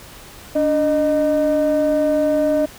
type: tone pair together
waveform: sine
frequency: 290.2 / 614.1 Hz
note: D4 / D#5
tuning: -21 / -23 cents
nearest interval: octave + minor second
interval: 1298 cents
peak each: -17 / -14 dBFS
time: 0.55-2.66 s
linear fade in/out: 10 ms
effects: tanh soft clip ceiling -11 dBFS + pink hiss -40 dBFS RMS until 2.78 s